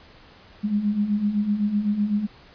sine beating tone pair, 201.5 / 209.4 Hz, G3 / G#3, +48 / +15 cents, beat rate 7.9 Hz, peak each -27 / -21 dBFS, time 0.63-2.27 s, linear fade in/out 20 ms, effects pink hiss -50 dBFS RMS until 2.54 s + resampled to 11025 Hz

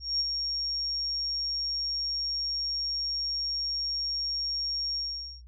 sine tone with ADSR envelope, 5550 Hz, F8, 12 cents flat, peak -24 dBFS, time 0-5.42 s, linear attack 200 ms, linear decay 30 ms, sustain -5 dB, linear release 460 ms, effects noise-tail reverb RT60 0.1 s tail -18 dB re dry + added 60 Hz sine -46 dBFS peak until 5.47 s

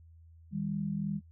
sine tone pair together, 158.38 / 201.3 Hz, D#3 / G3, +31 / +46 cents, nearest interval major third, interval 415 cents, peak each -35 / -33 dBFS, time 0.51-1.21 s, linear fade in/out 50 ms, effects noise-tail reverb RT60 0.1 s tail -23 dB re dry + added 82 Hz sine -53 dBFS peak until 1.31 s

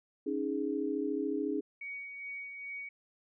sine chord, C# suspended second, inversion none, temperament equal, 277.2 / 311.1 / 415.3 Hz, C#4 / D#4 / G#4, 0 / 0 / 0 cents, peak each -35 dBFS, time 0.26-1.61 s, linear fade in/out 10 ms
sine tone with tremolo, 2247 Hz, C#7, 23 cents sharp, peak -38 dBFS, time 1.81-2.89 s, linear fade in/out 5 ms, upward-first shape sine, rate 2.4 Hz, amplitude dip 40%
effects none

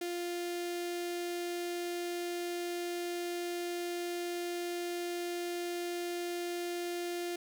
sawtooth tone with notch filter, 349.2 Hz, F4, in tune, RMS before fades -37 dBFS, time 0.01-7.36 s, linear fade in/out 5 ms, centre 1100 Hz, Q 1.2, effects none

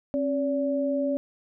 sine tone pair together, 270.4 / 573 Hz, C#4 / D5, -43 / -43 cents, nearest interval octave + minor second, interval 1300 cents, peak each -26 dBFS, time 0.14-1.17 s, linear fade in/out 0 ms, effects none

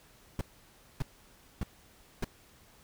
brown noise bursts, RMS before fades -30 dBFS, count 4, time 0.39-2.244 s, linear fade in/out 2 ms, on 21 ms, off 590 ms, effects pink hiss -60 dBFS RMS until 2.83 s

